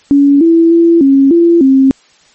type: tone with pitch steps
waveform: sine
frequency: 282.2 / 331.6 / 336.3 / 273.2 / 339.6 / 267.4 Hz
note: C#4 / E4 / E4 / C#4 / F4 / C4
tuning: +31 / +10 / +35 / -25 / -48 / +38 cents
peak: -3 dBFS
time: 0.11-1.91 s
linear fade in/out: 0 ms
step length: 300 ms
effects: white hiss -47 dBFS RMS until 2.34 s + MP3 32 kbps